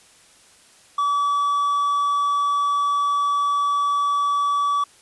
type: tone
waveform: triangle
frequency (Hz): 1147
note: D6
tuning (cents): -41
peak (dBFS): -16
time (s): 0.98-4.84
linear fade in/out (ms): 5
effects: white hiss -52 dBFS RMS until 5.01 s + resampled to 24000 Hz